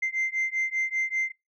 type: beating tone pair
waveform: sine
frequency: 2081 / 2086.1 Hz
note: C7 / C7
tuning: -10 / -6 cents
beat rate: 5.1 Hz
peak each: -27 dBFS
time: 0.02-1.32 s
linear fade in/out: 10 ms
effects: noise-tail reverb RT60 0.2 s tail -24 dB re dry + tanh soft clip ceiling -21 dBFS